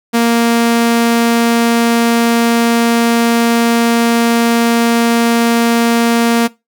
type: tone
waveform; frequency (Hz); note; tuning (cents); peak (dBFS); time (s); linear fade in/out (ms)
sawtooth; 233.1; A#3; 0; -5; 0.13-6.48; 20
effects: noise-tail reverb RT60 0.2 s tail -19 dB re dry